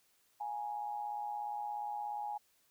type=tone with amplitude modulation; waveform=sine; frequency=830.6 Hz; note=G#5; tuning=in tune; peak=-34 dBFS; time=0.4-2.38 s; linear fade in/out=10 ms; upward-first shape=sine; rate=117 Hz; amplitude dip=60%; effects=white hiss -72 dBFS RMS until 2.7 s